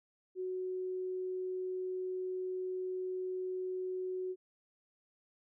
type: tone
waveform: sine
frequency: 370 Hz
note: F#4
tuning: in tune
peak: -35 dBFS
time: 0.35-4.36 s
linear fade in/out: 50 ms
effects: none